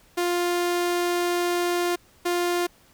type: tone pair in turn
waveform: sawtooth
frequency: 350.8 / 350.8 Hz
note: F4 / F4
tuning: +8 / +8 cents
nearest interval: unison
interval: 0 cents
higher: neither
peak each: -18 dBFS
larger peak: neither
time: 0.17-1.96 / 2.25-2.67 s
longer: first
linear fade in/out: 10 ms
effects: pink hiss -57 dBFS RMS until 2.93 s